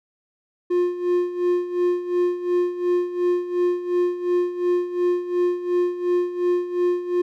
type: tone with tremolo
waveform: triangle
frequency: 354.7 Hz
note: F4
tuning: 27 cents sharp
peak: -14 dBFS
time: 0.7-7.22 s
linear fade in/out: 10 ms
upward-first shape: sine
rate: 2.8 Hz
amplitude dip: 75%
effects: none